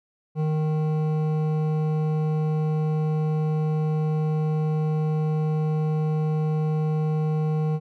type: tone with hard clipping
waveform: sine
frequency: 154.8 Hz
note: D#3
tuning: 9 cents flat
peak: -23 dBFS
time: 0.35-7.8 s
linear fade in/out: 50 ms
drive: 11 dB
effects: none